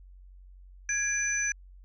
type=tone cluster; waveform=sine; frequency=1662 / 2377 / 6020 Hz; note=G#6 / D7 / F#8; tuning=+1 / +20 / +29 cents; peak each=-30 / -33 / -30 dBFS; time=0.89-1.52 s; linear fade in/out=2 ms; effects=added 46 Hz sine -48 dBFS peak until 1.84 s